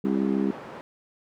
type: harmonic tone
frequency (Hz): 67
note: C2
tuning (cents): +42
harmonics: 3 / 4 / 5 / 6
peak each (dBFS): -25 / -27 / -29 / -31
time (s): 0.04-0.51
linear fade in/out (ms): 5
type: band-pass noise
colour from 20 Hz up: white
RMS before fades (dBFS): -41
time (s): 0.05-0.81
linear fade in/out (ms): 0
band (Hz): 140 to 910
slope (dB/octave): 12
effects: none